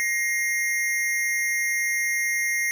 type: tone pair together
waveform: square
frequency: 1885.1 / 2116 Hz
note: A#6 / C7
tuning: +19 / +19 cents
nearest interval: major second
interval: 200 cents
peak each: -27 / -25 dBFS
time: 0-2.71 s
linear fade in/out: 0 ms
effects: none